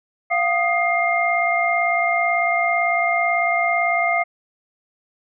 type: tone cluster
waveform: sine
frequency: 690 / 748 / 1238 / 2115 Hz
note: F5 / F#5 / D#6 / C7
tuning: -21 / +19 / -9 / +18 cents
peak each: -20 / -27 / -26 / -20 dBFS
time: 0.3-4.24 s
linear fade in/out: 20 ms
effects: none